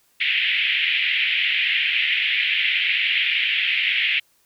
pink band-pass noise, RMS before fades -21 dBFS, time 0.2-4.2 s, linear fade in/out 10 ms, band 2000 to 3200 Hz, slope 48 dB/octave, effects white hiss -62 dBFS RMS until 4.45 s

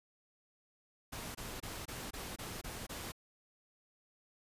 pink noise bursts, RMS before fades -44 dBFS, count 8, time 1.12-3.121 s, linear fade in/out 10 ms, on 230 ms, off 23 ms, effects resampled to 32000 Hz

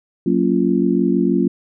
sine chord, Gb major seventh, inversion none, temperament just, 185 / 231.2 / 277.5 / 346.9 Hz, Gb3 / Bb3 / Db4 / F4, 0 / -14 / +2 / -12 cents, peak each -19 dBFS, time 0.26-1.48 s, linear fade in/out 5 ms, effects none

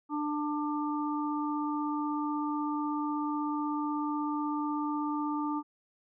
harmonic tone, 297.3 Hz, D4, 21 cents sharp, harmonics 1 / 3 / 4, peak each -31 / -36 / -37 dBFS, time 0.09-5.63 s, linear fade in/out 50 ms, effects none

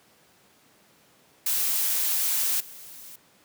blue noise with level steps, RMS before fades -25 / -44 dBFS, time 1.46-3.16 s, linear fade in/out 5 ms, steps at 2.6 s, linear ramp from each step 5 ms, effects pink hiss -59 dBFS RMS until 3.44 s + high-pass 150 Hz 12 dB/octave

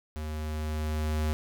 square tone with level ramp, 77 Hz, D#2, 17 cents flat, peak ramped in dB -34 to -26 dBFS, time 0.16-1.33 s, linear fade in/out 0 ms, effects none

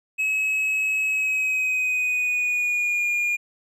triangle tone with pitch glide, 2567 to 2423 Hz, E7 to D#7, -47 to -47 cents, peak -19 dBFS, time 0.18-3.37 s, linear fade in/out 20 ms, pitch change -100 cents, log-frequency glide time 1.06-3.07 s, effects none

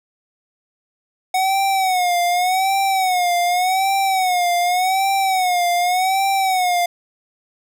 square tone with vibrato, 740 Hz, F#5, in tune, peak -16 dBFS, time 1.34-6.86 s, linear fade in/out 5 ms, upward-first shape sine, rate 0.86 Hz, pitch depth 98 cents each way, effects none

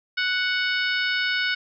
harmonic tone, 740 Hz, F#5, in tune, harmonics 2 / 3 / 4 / 5 / 6 / 7, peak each -24 / -28 / -30 / -32 / -34 / -35 dBFS, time 0.17-1.55 s, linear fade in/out 10 ms, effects none

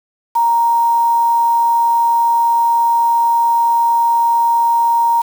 sine tone with quantisation, 932.3 Hz, A#5, in tune, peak -10 dBFS, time 0.35-5.22 s, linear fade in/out 10 ms, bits 5, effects none

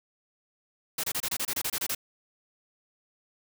white noise bursts, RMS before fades -30 dBFS, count 12, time 0.98-1.949 s, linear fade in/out 5 ms, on 56 ms, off 27 ms, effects none

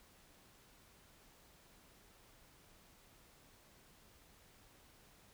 silence, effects pink hiss -65 dBFS RMS until 5.33 s

